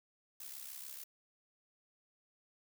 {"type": "noise with amplitude modulation", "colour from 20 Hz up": "blue", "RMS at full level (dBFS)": -45, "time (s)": [0.4, 1.04], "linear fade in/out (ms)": 5, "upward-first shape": "sine", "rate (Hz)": 66.9, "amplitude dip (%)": 65, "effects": []}